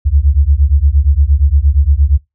sine beating tone pair, 67 / 75.6 Hz, C2 / D#2, +42 / -49 cents, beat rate 8.6 Hz, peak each -10 dBFS, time 0.05-2.18 s, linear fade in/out 20 ms, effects noise-tail reverb RT60 0.2 s tail -23 dB re dry

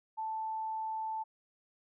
sine tone, 880 Hz, A5, in tune, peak -34 dBFS, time 0.17-1.24 s, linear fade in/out 20 ms, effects none

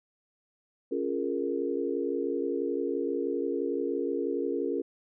sine chord, Bb minor seventh, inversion first, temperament equal, 277.2 / 349.2 / 415.3 / 466.2 Hz, Db4 / F4 / Ab4 / Bb4, 0 / 0 / 0 / 0 cents, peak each -33 dBFS, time 0.91-4.82 s, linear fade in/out 10 ms, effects none

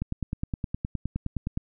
click train, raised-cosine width 5 ms, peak -16 dBFS, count 16, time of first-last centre 0.02-1.574 s, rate 9.65 Hz, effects none

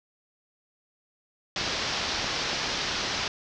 white low-pass noise, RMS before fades -30 dBFS, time 1.56-3.28 s, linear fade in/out 2 ms, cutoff 5700 Hz, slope 48 dB/octave
clicks, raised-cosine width 1 ms, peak -19 dBFS, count 4, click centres 1.613 / 1.678 / 2.244 / 2.531 s
effects none

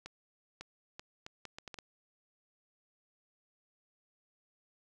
accelerating click train, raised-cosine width 0.2 ms, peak -27 dBFS, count 9, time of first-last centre 0.06-1.788 s, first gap 550 ms, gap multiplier 0.7, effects none

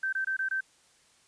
sine tone bursts, 1554 Hz, G6, 16 cents flat, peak -27 dBFS, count 5, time 0.03-0.607 s, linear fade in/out 5 ms, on 97 ms, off 23 ms, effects white hiss -63 dBFS RMS until 1.27 s + resampled to 22050 Hz

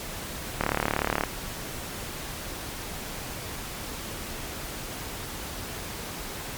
click train, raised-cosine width 0.5 ms, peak -8 dBFS, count 24, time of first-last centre 0.61-1.237 s, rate 36.7 Hz, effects pink hiss -36 dBFS RMS until 6.57 s + MP3 96 kbps

